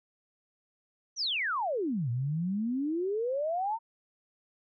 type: exponential two-way sweep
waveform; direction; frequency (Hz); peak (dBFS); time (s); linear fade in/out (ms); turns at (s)
sine; down then up; 6210 to 115.1 to 935; -28; 1.16-3.79; 50; 2.1
effects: none